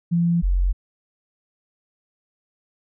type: tone pair in turn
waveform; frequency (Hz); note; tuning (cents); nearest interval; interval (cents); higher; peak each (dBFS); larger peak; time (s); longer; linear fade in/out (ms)
sine; 170.7 / 45.32; F3 / F#1; -39 / -35; octave + major seventh; 2296; first; -16; neither; 0.11-0.42 / 0.42-0.73; neither; 20
effects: none

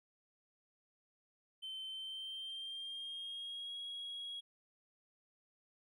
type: tone with pitch glide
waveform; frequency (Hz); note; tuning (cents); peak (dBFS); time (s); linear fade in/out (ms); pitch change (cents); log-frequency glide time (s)
triangle; 3087 to 3309; G7 to G#7; -27 to -7; -40; 1.62-4.41; 20; +120; 1.88-3.79
effects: tanh soft clip ceiling -38 dBFS

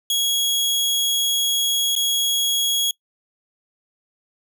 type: tone with dropouts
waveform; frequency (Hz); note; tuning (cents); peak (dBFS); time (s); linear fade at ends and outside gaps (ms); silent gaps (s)
sawtooth; 3322; G#7; 0; -15; 0.1-2.91; 2; 1.953-1.962
effects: noise-tail reverb RT60 0.1 s tail -24 dB re dry

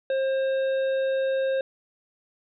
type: harmonic tone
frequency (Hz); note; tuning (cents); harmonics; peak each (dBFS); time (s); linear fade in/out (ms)
533; C5; +32; 1 / 3 / 5 / 7; -22 / -36 / -46 / -44; 0.1-1.61; 2
effects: none

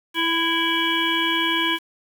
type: harmonic tone with a mistuned harmonic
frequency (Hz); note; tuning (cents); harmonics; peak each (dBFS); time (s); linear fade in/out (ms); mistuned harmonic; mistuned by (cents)
329.6; E4; 0; 1 / 3 / 5 / 7 / 9 / 10; -26 / -26 / -26 / -26 / -26 / -26; 0.14-1.79; 50; 3; +21
effects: 7-bit

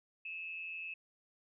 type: tone with amplitude modulation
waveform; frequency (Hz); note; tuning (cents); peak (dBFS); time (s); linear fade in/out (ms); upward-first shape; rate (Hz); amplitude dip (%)
sine; 2600; E7; -24; -38; 0.25-0.94; 5; sine; 172; 55
effects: none

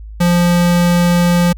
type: tone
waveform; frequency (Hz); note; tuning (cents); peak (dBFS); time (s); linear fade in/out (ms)
square; 174.61; F3; 0; -10; 0.2-1.53; 10
effects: added 53 Hz sine -28 dBFS peak until 1.57 s

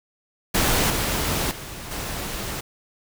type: noise with level steps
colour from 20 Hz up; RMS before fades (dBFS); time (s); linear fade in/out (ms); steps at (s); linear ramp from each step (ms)
pink; -20 / -24 / -36 / -30; 0.54-2.61; 10; 0.9 / 1.51 / 1.91; 2
effects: none

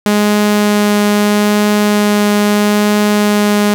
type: tone with vibrato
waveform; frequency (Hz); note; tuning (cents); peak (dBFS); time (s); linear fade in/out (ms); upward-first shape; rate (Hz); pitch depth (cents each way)
sawtooth; 207.7; G#3; 0; -5; 0.06-3.74; 0; triangle; 0.77; 8
effects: 7-bit

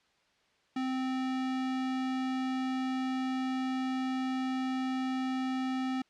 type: tone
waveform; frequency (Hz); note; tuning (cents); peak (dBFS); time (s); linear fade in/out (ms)
square; 260; C4; -11; -31; 0.76-6.02; 5
effects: white hiss -69 dBFS RMS until 6.09 s + low-pass 4000 Hz 12 dB/octave

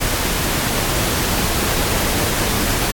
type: noise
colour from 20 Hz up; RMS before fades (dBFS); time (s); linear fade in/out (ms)
pink; -19; 0-2.92; 20
effects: AAC 64 kbps

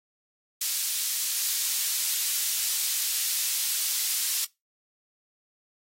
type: high-pass noise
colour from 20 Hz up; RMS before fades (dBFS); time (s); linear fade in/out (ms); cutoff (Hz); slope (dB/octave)
pink; -28; 0.61-4.45; 5; 4700; 12
effects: noise-tail reverb RT60 0.2 s tail -21 dB re dry + AAC 48 kbps

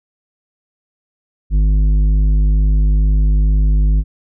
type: tone with tanh clipping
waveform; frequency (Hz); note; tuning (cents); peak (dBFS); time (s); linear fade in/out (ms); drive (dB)
sine; 51.1; G#1; -27; -11; 1.5-4.04; 50; 9
effects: none

